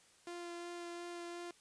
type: tone with vibrato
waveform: sawtooth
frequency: 346.2 Hz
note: F4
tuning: 15 cents flat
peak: -40 dBFS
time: 0.27-1.51 s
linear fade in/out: 2 ms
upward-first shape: sine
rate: 2.8 Hz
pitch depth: 10 cents each way
effects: white hiss -66 dBFS RMS until 1.6 s + resampled to 22050 Hz